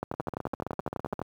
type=two click trains; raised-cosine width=1 ms; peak=-16 / -19 dBFS; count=15 / 17; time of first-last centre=0.03-1.216 / 0.14-1.193 s; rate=11.8 / 15.2 Hz; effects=high-pass 80 Hz 12 dB/octave + 9-bit